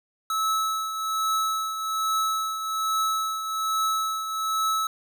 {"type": "tone with tremolo", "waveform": "square", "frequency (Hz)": 1300, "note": "E6", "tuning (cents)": -24, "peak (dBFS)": -22, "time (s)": [0.3, 4.87], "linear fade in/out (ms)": 2, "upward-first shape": "triangle", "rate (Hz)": 1.2, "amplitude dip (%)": 60, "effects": []}